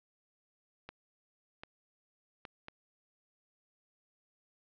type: clicks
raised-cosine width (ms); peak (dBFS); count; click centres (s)
0.3; -28; 4; 0.89 / 1.635 / 2.452 / 2.684
effects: low-pass 4000 Hz 12 dB/octave